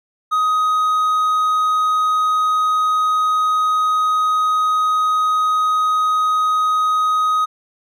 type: tone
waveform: triangle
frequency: 1255 Hz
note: D#6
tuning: 15 cents sharp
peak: -12 dBFS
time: 0.31-7.46 s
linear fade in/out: 20 ms
effects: none